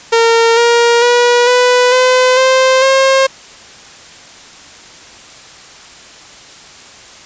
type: tone with pitch steps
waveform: sawtooth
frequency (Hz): 459.4 / 471.2 / 483.4 / 495.8 / 508.6 / 521.7 / 535.1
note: A#4 / A#4 / B4 / B4 / C5 / C5 / C5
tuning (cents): -25 / +19 / -37 / +7 / -49 / -5 / +39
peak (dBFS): -3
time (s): 0.12-3.27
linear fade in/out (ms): 10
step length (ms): 450
effects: white hiss -36 dBFS RMS until 7.25 s + resampled to 16000 Hz